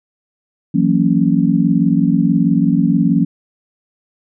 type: chord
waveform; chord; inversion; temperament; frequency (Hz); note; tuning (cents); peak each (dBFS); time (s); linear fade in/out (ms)
sine; F# dominant seventh; third; just; 166.5 / 185 / 231.2 / 277.5; E3 / F#3 / A#3 / C#4; +18 / 0 / -14 / +2; -16; 0.74-3.25; 10
effects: none